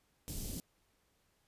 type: band-stop noise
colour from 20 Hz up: pink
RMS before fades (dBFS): -41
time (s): 0.28-0.6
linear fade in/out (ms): 0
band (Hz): 290 to 5700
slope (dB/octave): 12
effects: pink hiss -75 dBFS RMS until 1.47 s + resampled to 32000 Hz